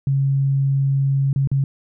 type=tone with dropouts; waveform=sine; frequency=137.2 Hz; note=C#3; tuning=17 cents flat; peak=-15 dBFS; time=0.07-1.64 s; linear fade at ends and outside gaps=2 ms; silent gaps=1.33-1.36 / 1.474-1.515 s; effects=none